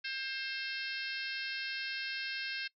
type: harmonic tone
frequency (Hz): 531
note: C5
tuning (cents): +25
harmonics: 3 / 4 / 5 / 6 / 7 / 8 / 9 / 10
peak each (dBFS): -41 / -45 / -42 / -47 / -47 / -45 / -48 / -48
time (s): 0.04-2.68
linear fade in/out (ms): 10
effects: noise-tail reverb RT60 0.1 s tail -22 dB re dry